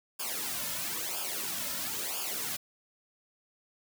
white noise with flanger, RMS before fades -35 dBFS, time 0.19-2.57 s, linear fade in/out 10 ms, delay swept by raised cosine 0.5 to 2.6 ms, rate 1 Hz, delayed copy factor -0.8, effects none

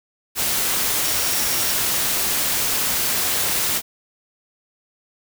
sine tone in noise, 5588 Hz, F8, in tune, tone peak -30 dBFS, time 1.02-1.76 s, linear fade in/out 50 ms, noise white, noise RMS -21 dBFS, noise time 0.35-3.82 s, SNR -12 dB, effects none

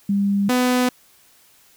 sine / sawtooth tone pair in turn, 200 / 250.1 Hz, G3 / B3, +35 / +22 cents, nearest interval major third, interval 387 cents, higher second, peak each -16 / -12 dBFS, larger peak second, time 0.09-0.49 / 0.49-0.89 s, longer neither, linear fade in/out 5 ms, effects white hiss -54 dBFS RMS until 1.76 s

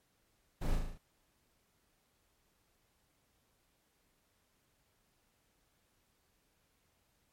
brown noise with echo, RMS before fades -35 dBFS, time 0.61-0.76 s, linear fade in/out 10 ms, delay 37 ms, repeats 6, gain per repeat -3 dB, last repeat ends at 0.982 s, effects pink hiss -75 dBFS RMS until 7.32 s + MP3 64 kbps

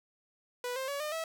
sawtooth tone with pitch steps, 492.1 / 527.4 / 565.3 / 605.8 / 649.3 Hz, B4 / C5 / C#5 / D#5 / E5, -6 / +14 / +34 / -46 / -26 cents, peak -30 dBFS, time 0.64-1.24 s, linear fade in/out 2 ms, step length 120 ms, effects none

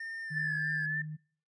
triangle tone with pitch glide, 1812 to 1623.7 Hz, A#6 to G#6, -50 to -40 cents, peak -36 dBFS, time 0-0.86 s, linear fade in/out 5 ms, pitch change -190 cents, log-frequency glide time 0.24-0.6 s
sine tone, 154 Hz, D#3, 17 cents flat, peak -37 dBFS, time 0.3-1.17 s, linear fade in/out 20 ms
sine tone with vibrato, 1745 Hz, A6, 15 cents flat, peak -31 dBFS, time 0.34-1.02 s, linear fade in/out 5 ms, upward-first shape triangle, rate 3.4 Hz, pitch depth 46 cents each way
effects noise-tail reverb RT60 0.5 s tail -25 dB re dry + resampled to 22050 Hz

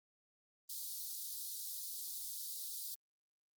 white high-pass noise, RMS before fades -44 dBFS, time 0.69-2.95 s, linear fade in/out 10 ms, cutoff 3800 Hz, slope 48 dB/octave, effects Opus 32 kbps

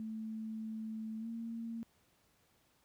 sine tone with pitch glide, 220 to 229.2 Hz, A3 to A#3, 0 to -29 cents, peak -39 dBFS, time 0-1.83 s, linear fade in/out 0 ms, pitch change +71 cents, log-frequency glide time 1.19-1.27 s, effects pink hiss -72 dBFS RMS until 2.84 s + high-pass 60 Hz 12 dB/octave

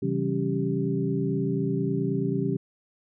sine tone cluster, 133.3 / 162.8 / 191.9 / 275.8 / 391.4 Hz, C3 / E3 / G3 / C#4 / G4, +33 / -21 / -37 / -9 / -3 cents, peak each -30 dBFS, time 0.02-2.57 s, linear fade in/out 10 ms, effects none

